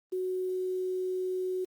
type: tone with quantisation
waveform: sine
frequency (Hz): 370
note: F#4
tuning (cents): 0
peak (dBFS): -29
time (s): 0.12-1.65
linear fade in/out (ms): 10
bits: 9
effects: Opus 24 kbps